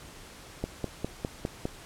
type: click train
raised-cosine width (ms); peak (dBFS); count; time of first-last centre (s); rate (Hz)
2; -16; 6; 0.64-1.654; 4.93
effects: pink hiss -48 dBFS RMS until 1.85 s + low-pass 11000 Hz 12 dB/octave